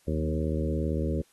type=harmonic tone with a mistuned harmonic; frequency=77.78 Hz; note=D#2; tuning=in tune; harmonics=1 / 2 / 3 / 4 / 5 / 6 / 7; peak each=-29 / -32 / -34 / -35 / -36 / -37 / -37 dBFS; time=0.07-1.22 s; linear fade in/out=10 ms; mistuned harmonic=2; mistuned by=+26 cents; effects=white hiss -64 dBFS RMS until 1.32 s + AAC 32 kbps